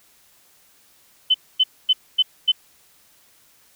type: tone bursts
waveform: sine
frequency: 3039 Hz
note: F#7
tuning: 46 cents sharp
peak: -12 dBFS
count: 5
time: 1.3-2.52 s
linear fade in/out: 10 ms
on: 44 ms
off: 250 ms
effects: white hiss -56 dBFS RMS until 3.75 s